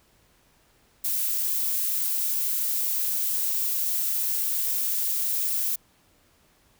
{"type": "noise", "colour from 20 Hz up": "violet", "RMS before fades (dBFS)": -26, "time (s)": [1.04, 5.76], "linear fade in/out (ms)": 10, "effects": ["pink hiss -62 dBFS RMS until 6.79 s"]}